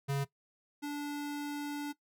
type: tone pair in turn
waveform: square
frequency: 139.3 / 290.8 Hz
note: C#3 / D4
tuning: +9 / -17 cents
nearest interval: octave + minor second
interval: 1274 cents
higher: second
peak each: -31 / -36 dBFS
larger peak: first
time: 0.08-0.25 / 0.82-1.93 s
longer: second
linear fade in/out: 20 ms
effects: noise-tail reverb RT60 0.1 s tail -17 dB re dry